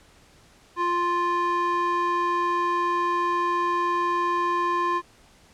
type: tone with band-pass filter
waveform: square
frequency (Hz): 349.2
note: F4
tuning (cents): 0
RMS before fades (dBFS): -24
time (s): 0.76-5.02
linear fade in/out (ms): 50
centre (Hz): 1100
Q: 2.2
effects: pink hiss -55 dBFS RMS until 5.53 s + low-pass 9000 Hz 12 dB/octave